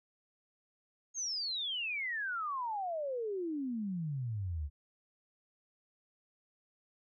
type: exponential sweep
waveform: sine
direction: down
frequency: 6645 to 68.6 Hz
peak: -34 dBFS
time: 1.14-4.7 s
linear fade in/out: 50 ms
effects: none